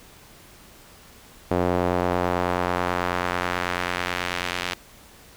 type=tone with band-pass filter sweep; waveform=sawtooth; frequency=89.2 Hz; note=F2; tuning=37 cents sharp; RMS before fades=-25 dBFS; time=1.51-4.74 s; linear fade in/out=0 ms; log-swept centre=530 to 2900 Hz; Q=0.96; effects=pink hiss -49 dBFS RMS until 5.36 s